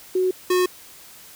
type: tone pair in turn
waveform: sine / square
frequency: 370 / 363.6 Hz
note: F#4 / F#4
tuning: 0 / -30 cents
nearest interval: unison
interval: 30 cents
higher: first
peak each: -17 dBFS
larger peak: neither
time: 0.15-0.31 / 0.5-0.66 s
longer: neither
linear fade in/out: 5 ms
effects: white hiss -45 dBFS RMS until 1.35 s